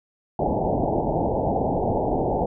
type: low-pass noise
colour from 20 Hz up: white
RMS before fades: -23 dBFS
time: 0.39-2.46 s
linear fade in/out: 5 ms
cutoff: 870 Hz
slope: 96 dB/octave
effects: none